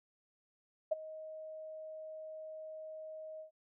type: tone with ADSR envelope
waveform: sine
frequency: 628 Hz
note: D#5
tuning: 16 cents sharp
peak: -26 dBFS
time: 0.91-3.51 s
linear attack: 12 ms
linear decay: 18 ms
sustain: -18 dB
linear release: 110 ms
effects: none